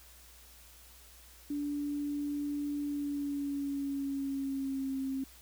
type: tone with pitch glide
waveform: sine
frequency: 290 to 267.5 Hz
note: D4 to C4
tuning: -22 to +38 cents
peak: -32 dBFS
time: 1.5-5.24 s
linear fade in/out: 5 ms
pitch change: -140 cents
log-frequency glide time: 2.84-4.98 s
effects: added 60 Hz sine -58 dBFS peak until 5.41 s + white hiss -57 dBFS RMS until 5.41 s